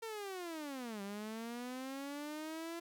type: linear two-way sweep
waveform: sawtooth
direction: down then up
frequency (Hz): 459.7 to 196 to 340.7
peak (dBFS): -38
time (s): 0.02-2.8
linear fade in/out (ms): 10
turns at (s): 1.02
effects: 12-bit

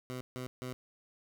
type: tone bursts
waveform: 15% pulse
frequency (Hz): 126.9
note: B2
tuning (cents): +47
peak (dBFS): -32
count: 3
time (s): 0.1-0.73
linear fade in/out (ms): 0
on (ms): 110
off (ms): 150
effects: none

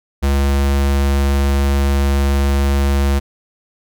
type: tone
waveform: square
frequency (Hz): 69.5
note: C#2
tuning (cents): +5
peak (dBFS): -13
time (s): 0.22-3.2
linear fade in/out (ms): 20
effects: none

